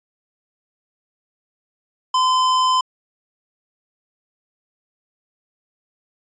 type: tone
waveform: square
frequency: 1024 Hz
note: C6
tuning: 38 cents flat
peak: -15 dBFS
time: 2.14-2.81 s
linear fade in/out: 5 ms
effects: resampled to 16000 Hz